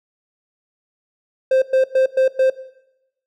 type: tone bursts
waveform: triangle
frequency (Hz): 524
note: C5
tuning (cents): +2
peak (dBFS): -10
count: 5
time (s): 1.51-2.5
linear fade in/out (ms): 5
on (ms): 110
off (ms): 110
effects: noise-tail reverb RT60 0.9 s tail -17 dB re dry